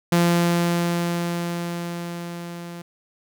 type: tone with level ramp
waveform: sawtooth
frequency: 172.1 Hz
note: F3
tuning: 25 cents flat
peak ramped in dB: -11 to -30 dBFS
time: 0.12-2.82 s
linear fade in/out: 5 ms
effects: none